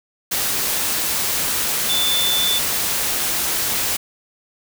sine tone in noise, 3520 Hz, A7, in tune, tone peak -18 dBFS, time 1.89-2.59 s, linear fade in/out 10 ms, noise white, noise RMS -21 dBFS, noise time 0.31-3.97 s, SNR 0 dB, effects none

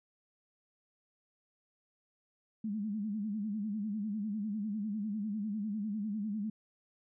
sine tone with vibrato, 210 Hz, G#3, 19 cents sharp, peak -33 dBFS, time 2.64-6.5 s, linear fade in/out 5 ms, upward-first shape sine, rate 10 Hz, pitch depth 100 cents each way, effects none

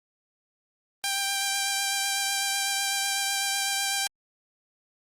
5% pulse tone with vibrato, 790 Hz, G5, 13 cents sharp, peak -13 dBFS, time 1.04-4.07 s, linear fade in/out 0 ms, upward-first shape triangle, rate 8 Hz, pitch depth 18 cents each way, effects Opus 32 kbps

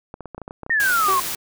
clicks, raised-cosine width 1 ms, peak -20 dBFS, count 11, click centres 0.141 / 0.207 / 0.257 / 0.347 / 0.38 / 0.417 / 0.479 / 0.509 / 0.633 / 0.664 / 0.696 s
sine exponential sweep, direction down, 1877 to 1046.5 Hz, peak -16 dBFS, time 0.7-1.2 s, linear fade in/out 5 ms
white noise, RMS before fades -27 dBFS, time 0.8-1.35 s, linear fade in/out 0 ms
sawtooth tone with exponential decay, 381.8 Hz, G4, 46 cents flat, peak -18 dBFS, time 1.08-1.36 s, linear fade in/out 5 ms, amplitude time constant 60 ms
effects none

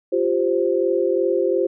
sine chord, F suspended second, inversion none, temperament equal, 349.2 / 392 / 523.3 Hz, F4 / G4 / C5, 0 / 0 / 0 cents, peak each -21 dBFS, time 0.12-1.67 s, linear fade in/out 10 ms, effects none

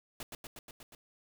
pink noise with echo, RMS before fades -42 dBFS, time 0.2-0.23 s, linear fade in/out 2 ms, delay 120 ms, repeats 6, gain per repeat -2 dB, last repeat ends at 0.95 s, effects none

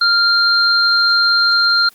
sine tone pair together, 1395 / 4180 Hz, F6 / C8, -2 / -2 cents, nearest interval octave + perfect fifth, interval 1900 cents, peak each -13 dBFS, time 0.01-1.89 s, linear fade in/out 5 ms, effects white hiss -47 dBFS RMS until 1.94 s + Opus 24 kbps

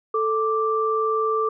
sine tone pair together, 440 / 1174.7 Hz, A4 / D6, 0 / 0 cents, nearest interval octave + perfect fourth, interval 1700 cents, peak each -22 dBFS, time 0.14-1.49 s, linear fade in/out 5 ms, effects none

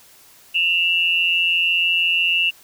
sine tone pair together, 2699 / 2873 Hz, E7 / F7, +40 / +48 cents, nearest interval minor second, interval 108 cents, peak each -17 / -20 dBFS, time 0.54-2.51 s, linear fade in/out 20 ms, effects white hiss -49 dBFS RMS until 2.63 s

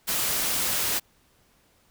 white noise, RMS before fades -26 dBFS, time 0.07-1 s, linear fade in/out 20 ms, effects pink hiss -63 dBFS RMS until 1.9 s

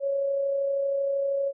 sine tone with amplitude modulation, 554.4 Hz, C#5, in tune, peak -22 dBFS, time 0-1.53 s, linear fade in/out 50 ms, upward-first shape sine, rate 32.8 Hz, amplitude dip 30%, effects none

